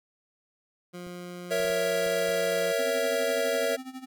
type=tone; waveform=20% pulse; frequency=177.3 Hz; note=F3; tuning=26 cents sharp; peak=-33 dBFS; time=0.93-2.73 s; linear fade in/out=20 ms
type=clicks; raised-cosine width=3 ms; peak=-36 dBFS; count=6; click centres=1.068 / 1.601 / 1.65 / 1.702 / 2.064 / 2.291 s
type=chord; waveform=square; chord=A# diminished; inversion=none; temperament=equal; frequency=466.2 / 554.4 / 659.3 Hz; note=A#4 / C#5 / E5; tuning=0 / 0 / 0 cents; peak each=-30 dBFS; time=1.5-3.77 s; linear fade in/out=20 ms
type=tone with tremolo; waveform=square; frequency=260 Hz; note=C4; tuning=11 cents flat; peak=-36 dBFS; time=2.78-4.06 s; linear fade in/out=20 ms; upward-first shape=sine; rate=12 Hz; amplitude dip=80%
effects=none